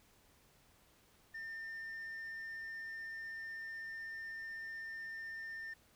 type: tone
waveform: sine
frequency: 1804 Hz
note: A6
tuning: 43 cents sharp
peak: -40 dBFS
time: 1.34-5.74 s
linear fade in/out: 10 ms
effects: tanh soft clip ceiling -42 dBFS + pink hiss -68 dBFS RMS until 5.95 s